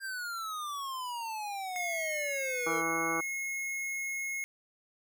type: exponential sweep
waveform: square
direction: down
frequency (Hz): 1605 to 447.2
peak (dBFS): -36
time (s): 0-2.83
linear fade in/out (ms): 50
type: tone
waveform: square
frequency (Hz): 2166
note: C#7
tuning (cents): -41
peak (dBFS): -34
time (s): 1.76-4.44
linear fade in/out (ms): 0
type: harmonic tone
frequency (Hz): 164.81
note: E3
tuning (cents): 0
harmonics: 1 / 2 / 3 / 4 / 5 / 6 / 7 / 8 / 9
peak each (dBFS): -47 / -36 / -39 / -44 / -39 / -45 / -35 / -41 / -39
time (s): 2.66-3.21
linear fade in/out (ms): 10
effects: none

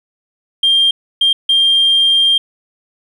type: tone bursts at uneven times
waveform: sine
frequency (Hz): 3194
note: G7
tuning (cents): +32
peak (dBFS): -7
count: 3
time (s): 0.63-0.91 / 1.21-1.33 / 1.49-2.38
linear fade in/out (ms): 5
effects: tanh soft clip ceiling -5 dBFS + 8-bit

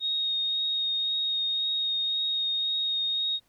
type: tone with vibrato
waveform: sine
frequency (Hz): 3729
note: A#7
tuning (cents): 0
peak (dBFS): -25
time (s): 0-3.4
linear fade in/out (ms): 50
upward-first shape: triangle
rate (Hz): 1.9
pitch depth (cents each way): 13
effects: pink hiss -68 dBFS RMS until 3.48 s

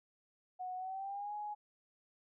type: tone with pitch glide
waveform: sine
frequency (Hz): 736 to 835.7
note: F#5 to G#5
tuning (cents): -9 to +11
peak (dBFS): -39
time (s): 0.59-1.55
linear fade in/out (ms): 20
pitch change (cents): +220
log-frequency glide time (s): 0.76-1.34
effects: none

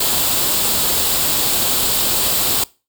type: noise with comb filter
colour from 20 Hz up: white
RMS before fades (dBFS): -17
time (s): 0-2.64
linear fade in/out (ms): 5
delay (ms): 0.25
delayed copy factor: +0.5
effects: noise-tail reverb RT60 0.3 s tail -22 dB re dry

